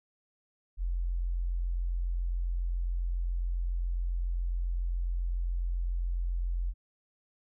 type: tone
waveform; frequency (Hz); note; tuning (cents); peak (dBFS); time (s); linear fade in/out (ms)
sine; 43.65; F1; 0; -28; 0.77-6.74; 50
effects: none